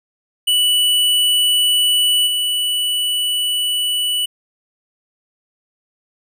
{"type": "tone with level steps", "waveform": "square", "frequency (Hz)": 2960, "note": "F#7", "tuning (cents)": 0, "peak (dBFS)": [-13, -17], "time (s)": [0.47, 4.26], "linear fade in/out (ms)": 10, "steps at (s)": 2.26, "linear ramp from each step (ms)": 20, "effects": []}